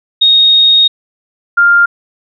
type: tone pair in turn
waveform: sine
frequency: 3729 / 1399.7 Hz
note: A#7 / F6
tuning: 0 / +3 cents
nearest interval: octave + perfect fourth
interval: 1697 cents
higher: first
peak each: -4 dBFS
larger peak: neither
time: 0.21-0.88 / 1.57-1.86 s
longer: first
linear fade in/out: 10 ms
effects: none